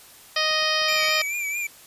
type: harmonic tone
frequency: 622.3 Hz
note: D#5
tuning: in tune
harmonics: 1 / 2 / 3 / 4 / 5 / 6 / 7 / 8 / 9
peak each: -29 / -28 / -27 / -29 / -28 / -32 / -32 / -27 / -33 dBFS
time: 0.36-1.22 s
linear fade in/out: 5 ms
type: clicks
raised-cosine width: 1 ms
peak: -32 dBFS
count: 7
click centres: 0.511 / 0.624 / 0.818 / 0.924 / 0.963 / 1.025 / 1.085 s
type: tone with vibrato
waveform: square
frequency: 2349 Hz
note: D7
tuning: in tune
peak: -26 dBFS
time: 0.88-1.67 s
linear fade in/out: 5 ms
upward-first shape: triangle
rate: 4.6 Hz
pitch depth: 67 cents each way
effects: white hiss -48 dBFS RMS until 1.86 s + resampled to 32000 Hz